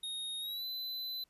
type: tone with pitch glide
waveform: square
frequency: 3729 to 4020 Hz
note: A#7 to B7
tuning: 0 to +30 cents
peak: -38 dBFS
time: 0.03-1.24 s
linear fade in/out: 5 ms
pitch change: +130 cents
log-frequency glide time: 0.4-0.65 s
effects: pink hiss -75 dBFS RMS until 1.29 s + resampled to 32000 Hz